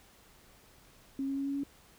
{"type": "tone with pitch steps", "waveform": "sine", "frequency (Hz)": [271.6, 273.8, 276, 278.3, 280.5], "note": ["C#4", "C#4", "C#4", "C#4", "C#4"], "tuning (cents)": [-35, -21, -7, 7, 21], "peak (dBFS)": -31, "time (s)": [1.19, 1.635], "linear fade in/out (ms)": 2, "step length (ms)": 89, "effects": ["pink hiss -60 dBFS RMS until 1.98 s"]}